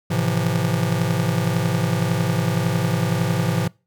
square chord, F major seventh, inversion first, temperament just, 109.13 / 130.96 / 163.7 / 174.61 Hz, A2 / C3 / E3 / F3, -14 / +2 / -12 / 0 cents, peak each -25 dBFS, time 0.1-3.68 s, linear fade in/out 10 ms, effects noise-tail reverb RT60 0.3 s tail -25 dB re dry

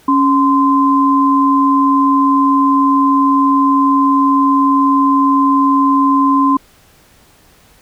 sine tone pair together, 277.2 / 1035.1 Hz, C#4 / C6, 0 / -19 cents, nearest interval octave + major seventh, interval 2281 cents, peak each -11 dBFS, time 0.08-6.57 s, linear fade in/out 5 ms, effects pink hiss -48 dBFS RMS until 7.81 s

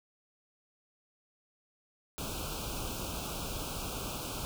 pink band-stop noise, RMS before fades -38 dBFS, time 2.18-4.45 s, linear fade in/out 0 ms, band 1500 to 2400 Hz, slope 96 dB/octave, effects none

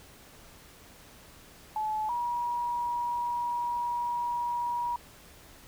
sine tone pair in turn, 861 / 958.7 Hz, A5 / A#5, -38 / +48 cents, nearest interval major second, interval 186 cents, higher second, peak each -28 dBFS, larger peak neither, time 1.76-2.09 / 2.09-4.96 s, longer second, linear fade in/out 2 ms, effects pink hiss -53 dBFS RMS until 5.67 s

